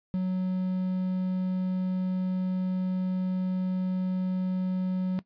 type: tone with quantisation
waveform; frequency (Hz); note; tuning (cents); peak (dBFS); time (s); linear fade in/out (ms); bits
triangle; 185; F#3; 0; -23; 0.14-5.19; 0; 8
effects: noise-tail reverb RT60 0.1 s tail -17 dB re dry + resampled to 11025 Hz